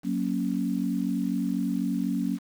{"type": "chord", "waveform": "sine", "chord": "F# major", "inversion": "none", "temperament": "equal", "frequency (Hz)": [185, 233.1, 277.2], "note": ["F#3", "A#3", "C#4"], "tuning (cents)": [0, 0, 0], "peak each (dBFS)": -29, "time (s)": [0.03, 2.39], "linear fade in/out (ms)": 50, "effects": ["8-bit"]}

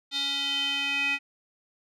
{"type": "tone with band-pass filter sweep", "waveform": "square", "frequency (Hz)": 280, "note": "C#4", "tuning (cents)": 18, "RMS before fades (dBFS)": -28, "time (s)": [0.11, 1.19], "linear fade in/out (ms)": 50, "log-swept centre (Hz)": [3800, 2400], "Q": 6.6, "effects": []}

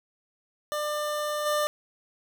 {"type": "tone with level steps", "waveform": "25% pulse", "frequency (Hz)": 597, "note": "D5", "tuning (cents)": 28, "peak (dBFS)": [-24, -20], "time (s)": [0.72, 1.67], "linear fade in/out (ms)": 0, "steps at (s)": 1.45, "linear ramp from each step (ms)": 20, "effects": []}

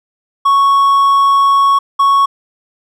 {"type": "tone pair in turn", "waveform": "triangle", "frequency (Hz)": [1108.7, 1108.7], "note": ["C#6", "C#6"], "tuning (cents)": [0, 0], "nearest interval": "unison", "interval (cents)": 0, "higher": "neither", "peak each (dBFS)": -5, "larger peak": "neither", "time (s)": [[0.45, 1.79], [1.99, 2.26]], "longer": "first", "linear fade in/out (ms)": 10, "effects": []}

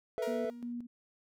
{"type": "chord", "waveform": "triangle", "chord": "A suspended second", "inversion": "none", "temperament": "just", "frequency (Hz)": [440, 495, 660], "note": ["A4", "B4", "E5"], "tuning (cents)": [0, 4, 2], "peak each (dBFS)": -35, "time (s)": [0.18, 0.5], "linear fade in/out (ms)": 0}
{"type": "tone with exponential decay", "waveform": "sawtooth", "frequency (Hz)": 472.4, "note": "A#4", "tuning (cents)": 23, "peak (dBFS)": -34, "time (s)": [0.22, 0.73], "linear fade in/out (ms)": 5, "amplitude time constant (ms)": 110}
{"type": "tone with tremolo", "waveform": "sine", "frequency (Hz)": 240, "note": "B3", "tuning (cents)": -49, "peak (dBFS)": -36, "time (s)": [0.27, 0.87], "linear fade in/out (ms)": 10, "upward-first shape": "square", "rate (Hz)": 2.8, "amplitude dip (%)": 60}
{"effects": []}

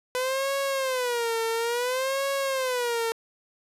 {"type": "tone with vibrato", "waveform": "sawtooth", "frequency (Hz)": 500, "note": "B4", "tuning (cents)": 21, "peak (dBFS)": -21, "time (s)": [0.15, 3.12], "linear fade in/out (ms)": 0, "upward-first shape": "sine", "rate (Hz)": 0.58, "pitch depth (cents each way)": 170, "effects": ["resampled to 32000 Hz", "9-bit"]}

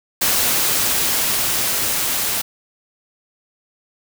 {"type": "noise with level ramp", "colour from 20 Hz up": "white", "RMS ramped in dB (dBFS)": [-17, -21], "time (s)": [0.21, 2.42], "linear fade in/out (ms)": 10, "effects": []}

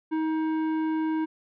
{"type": "tone with tanh clipping", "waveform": "triangle", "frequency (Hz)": 316.2, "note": "D#4", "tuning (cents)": 28, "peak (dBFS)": -26, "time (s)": [0.11, 1.26], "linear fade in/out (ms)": 20, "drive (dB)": 16, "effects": []}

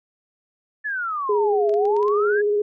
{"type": "exponential two-way sweep", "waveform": "sine", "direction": "down then up", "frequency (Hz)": [1760, 644, 1701], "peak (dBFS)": -23, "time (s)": [0.84, 2.42], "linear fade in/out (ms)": 20, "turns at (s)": 1.71}
{"type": "tone with vibrato", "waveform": "sine", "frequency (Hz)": 414.5, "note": "G#4", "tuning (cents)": -3, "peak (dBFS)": -17, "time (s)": [1.29, 2.62], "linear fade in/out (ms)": 5, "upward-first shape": "square", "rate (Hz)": 17, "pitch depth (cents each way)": 18}
{"type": "clicks", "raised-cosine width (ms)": 0.2, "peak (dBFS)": -26, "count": 6, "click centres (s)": [1.694, 1.74, 1.854, 1.966, 2.029, 2.082]}
{"effects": []}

